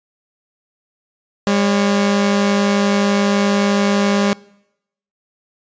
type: tone pair together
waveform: sawtooth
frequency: 202 / 554.4 Hz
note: G#3 / C#5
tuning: -48 / 0 cents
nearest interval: octave + perfect fourth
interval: 1748 cents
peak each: -10 / -18 dBFS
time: 1.47-4.33 s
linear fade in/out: 0 ms
effects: noise-tail reverb RT60 0.8 s tail -23 dB re dry + resampled to 16000 Hz